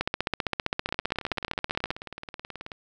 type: two click trains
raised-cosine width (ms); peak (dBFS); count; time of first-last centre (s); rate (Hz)
0.3; -9 / -21; 30 / 35; 0.01-1.905 / 0.89-2.718; 15.3 / 18.6
effects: none